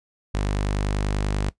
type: tone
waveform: sawtooth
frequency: 50.2 Hz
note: G1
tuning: 42 cents sharp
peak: -18 dBFS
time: 0.34-1.5 s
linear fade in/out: 10 ms
effects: noise-tail reverb RT60 0.1 s tail -18 dB re dry + resampled to 22050 Hz